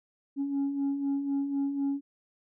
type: beating tone pair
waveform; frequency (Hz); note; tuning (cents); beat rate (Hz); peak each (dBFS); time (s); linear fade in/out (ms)
sine; 275.2 / 279.2; C#4 / C#4; -12 / +13; 4; -34 / -26; 0.36-2.01; 50
effects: tanh soft clip ceiling -24 dBFS